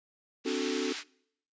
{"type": "band-pass noise", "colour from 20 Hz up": "pink", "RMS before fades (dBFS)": -39, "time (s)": [0.44, 1.04], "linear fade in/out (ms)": 50, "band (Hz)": [2000, 6100], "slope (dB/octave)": 12}
{"type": "chord", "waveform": "triangle", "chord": "D dominant seventh", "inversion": "third", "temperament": "equal", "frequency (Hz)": [261.6, 293.7, 370, 440], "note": ["C4", "D4", "F#4", "A4"], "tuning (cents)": [0, 0, 0, 0], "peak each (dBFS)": -33, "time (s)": [0.45, 0.93], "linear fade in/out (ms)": 10}
{"effects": ["noise-tail reverb RT60 0.7 s tail -24 dB re dry", "resampled to 16000 Hz"]}